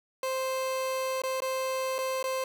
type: tone with dropouts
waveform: 30% pulse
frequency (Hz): 523.3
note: C5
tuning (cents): 0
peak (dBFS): -26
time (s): 0.23-2.44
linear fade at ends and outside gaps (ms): 2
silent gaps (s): 1.219-1.236 / 1.404-1.42 / 1.983-1.987 / 2.228-2.24
effects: none